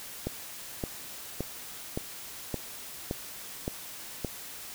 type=click train; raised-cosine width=2 ms; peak=-17 dBFS; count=8; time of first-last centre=0.27-4.247 s; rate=1.76 Hz; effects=white hiss -43 dBFS RMS until 4.74 s